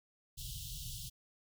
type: band-stop noise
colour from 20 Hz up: pink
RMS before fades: -44 dBFS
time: 0.37-1.1 s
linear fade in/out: 20 ms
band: 160 to 2900 Hz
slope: 96 dB/octave
effects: none